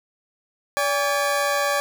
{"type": "tone pair together", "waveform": "20% pulse", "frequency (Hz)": [573, 811.6], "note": ["D5", "G#5"], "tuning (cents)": [-43, -40], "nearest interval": "tritone", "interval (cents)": 603, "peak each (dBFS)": [-16, -21], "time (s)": [0.77, 1.8], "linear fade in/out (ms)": 0, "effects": []}